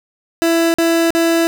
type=tone bursts; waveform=30% pulse; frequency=332.5 Hz; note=E4; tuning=15 cents sharp; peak=-9 dBFS; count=3; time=0.42-1.47 s; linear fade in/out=0 ms; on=320 ms; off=45 ms; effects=none